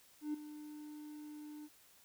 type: tone with ADSR envelope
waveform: triangle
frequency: 300.1 Hz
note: D4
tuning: 38 cents sharp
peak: -31 dBFS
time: 0.21-1.69 s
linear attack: 130 ms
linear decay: 7 ms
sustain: -14 dB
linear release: 45 ms
effects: tanh soft clip ceiling -30 dBFS + white hiss -65 dBFS RMS until 2.04 s